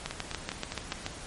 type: two click trains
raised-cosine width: 0.2 ms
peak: -14 / -17 dBFS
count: 8 / 5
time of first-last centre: 0.06-1.064 / 0.11-0.925 s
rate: 6.97 / 4.91 Hz
effects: pink hiss -43 dBFS RMS until 1.26 s + MP3 48 kbps